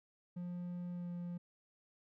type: tone with pitch glide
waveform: triangle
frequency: 176.6 to 174.87 Hz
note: F3 to F3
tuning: +20 to +3 cents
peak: -38 dBFS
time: 0.36-1.38 s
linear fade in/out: 10 ms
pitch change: -17 cents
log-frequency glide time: 0.92-1.1 s
effects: none